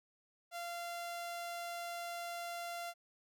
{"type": "tone", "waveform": "sawtooth", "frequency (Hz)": 690, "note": "F5", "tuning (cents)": -21, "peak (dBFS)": -37, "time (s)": [0.51, 2.94], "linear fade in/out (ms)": 50, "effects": []}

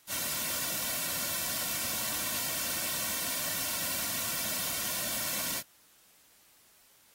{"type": "noise with comb filter", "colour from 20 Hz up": "white", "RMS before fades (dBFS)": -33, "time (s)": [0.07, 5.63], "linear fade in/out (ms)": 50, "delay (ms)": 2.4, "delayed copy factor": -0.7, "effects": ["white hiss -62 dBFS RMS until 7.14 s", "AAC 48 kbps"]}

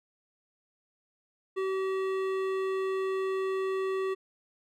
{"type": "tone with hard clipping", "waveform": "triangle", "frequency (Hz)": 381.9, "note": "G4", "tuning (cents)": -45, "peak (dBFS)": -30, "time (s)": [1.56, 4.15], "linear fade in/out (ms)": 20, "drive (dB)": 17, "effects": []}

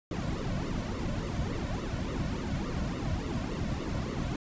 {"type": "noise with flanger", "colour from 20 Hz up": "brown", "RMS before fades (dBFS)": -33, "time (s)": [0.11, 4.36], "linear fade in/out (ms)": 2, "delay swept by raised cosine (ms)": [1.2, 2.5], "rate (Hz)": 3.5, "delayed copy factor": -0.8, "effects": ["resampled to 16000 Hz"]}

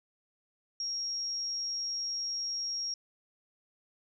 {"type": "tone", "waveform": "sine", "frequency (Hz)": 5590, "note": "F8", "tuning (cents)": 1, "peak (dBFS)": -32, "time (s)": [0.8, 2.94], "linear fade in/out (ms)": 2, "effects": []}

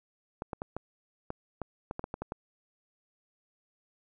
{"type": "clicks", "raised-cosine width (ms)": 1, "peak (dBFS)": -21, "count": 12, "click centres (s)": [0.421, 0.532, 0.619, 0.766, 1.304, 1.617, 1.911, 1.994, 2.041, 2.141, 2.22, 2.321], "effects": []}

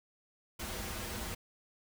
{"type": "noise with comb filter", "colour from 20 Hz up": "pink", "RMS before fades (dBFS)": -40, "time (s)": [0.59, 1.35], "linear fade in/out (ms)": 10, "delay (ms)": 7, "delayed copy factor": -0.75, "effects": []}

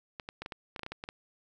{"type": "clicks", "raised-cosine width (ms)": 0.3, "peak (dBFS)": -23, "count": 12, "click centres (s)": [0.198, 0.289, 0.42, 0.461, 0.522, 0.762, 0.794, 0.833, 0.864, 0.92, 1.039, 1.089], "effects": []}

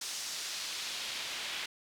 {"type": "noise with band-pass filter sweep", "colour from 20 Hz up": "pink", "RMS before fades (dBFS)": -39, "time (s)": [0.01, 1.66], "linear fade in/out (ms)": 5, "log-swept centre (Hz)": [5800, 3000], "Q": 1.2, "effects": []}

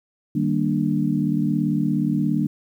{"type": "chord", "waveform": "sine", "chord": "Eb major seventh", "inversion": "none", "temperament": "equal with one note detuned", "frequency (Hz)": [154.85, 196, 233.1, 293.7], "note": ["Eb3", "G3", "Bb3", "D4"], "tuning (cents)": [-8, 0, 0, 0], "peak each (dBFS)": -24, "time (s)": [0.35, 2.47], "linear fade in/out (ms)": 5, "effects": ["9-bit"]}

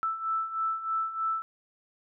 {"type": "beating tone pair", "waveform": "sine", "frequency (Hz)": [1318.5, 1321.7], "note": ["E6", "E6"], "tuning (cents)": [0, 4], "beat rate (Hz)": 3.2, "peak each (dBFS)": [-34, -29], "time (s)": [0.03, 1.42], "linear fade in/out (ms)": 0, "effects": []}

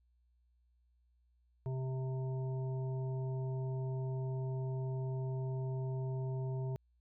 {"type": "harmonic tone", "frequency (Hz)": 130.81, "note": "C3", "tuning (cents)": 0, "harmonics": [1, 3, 5, 7], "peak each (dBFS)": [-35, -45, -51, -54], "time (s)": [1.66, 6.76], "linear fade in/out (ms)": 0, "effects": ["added 60 Hz sine -69 dBFS peak until 7 s"]}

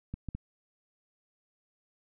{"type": "clicks", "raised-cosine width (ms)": 5, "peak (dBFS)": -24, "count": 3, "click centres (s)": [0.14, 0.287, 0.35], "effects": []}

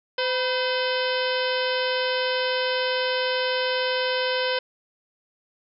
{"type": "harmonic tone with a mistuned harmonic", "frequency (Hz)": 511, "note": "C5", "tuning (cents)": -41, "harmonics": [1, 2, 3, 4, 5, 6, 7, 8, 9, 10], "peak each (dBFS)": [-25, -31, -30, -35, -34, -31, -37, -37, -39, -35], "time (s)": [0.18, 4.59], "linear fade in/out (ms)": 5, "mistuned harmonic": 2, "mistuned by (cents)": -73, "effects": []}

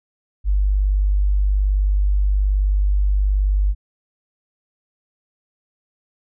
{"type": "tone", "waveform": "sine", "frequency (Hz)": 49.41, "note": "G1", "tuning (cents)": 14, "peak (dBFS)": -14, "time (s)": [0.44, 3.75], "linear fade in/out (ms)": 50, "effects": []}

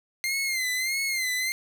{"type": "tone with vibrato", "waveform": "sawtooth", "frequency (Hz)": 2093, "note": "C7", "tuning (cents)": 0, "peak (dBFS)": -22, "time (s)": [0.24, 1.52], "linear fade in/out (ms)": 0, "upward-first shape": "sine", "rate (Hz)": 1.6, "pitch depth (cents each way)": 80, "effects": []}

